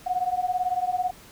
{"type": "beating tone pair", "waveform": "sine", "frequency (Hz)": [721, 739], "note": ["F#5", "F#5"], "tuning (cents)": [-45, -2], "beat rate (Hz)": 18, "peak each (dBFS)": -26, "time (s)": [0.06, 1.11], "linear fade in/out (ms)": 10, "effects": ["pink hiss -49 dBFS RMS until 1.31 s"]}